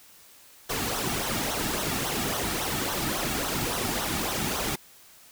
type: noise with flanger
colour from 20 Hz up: pink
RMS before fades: -29 dBFS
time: 0.69-4.76 s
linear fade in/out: 10 ms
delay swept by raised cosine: 0.41 to 2.01 ms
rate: 3.6 Hz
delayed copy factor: -0.65
effects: white hiss -53 dBFS RMS until 5.31 s